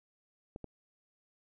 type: clicks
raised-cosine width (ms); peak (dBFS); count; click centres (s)
2; -29; 2; 0.561 / 0.643
effects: none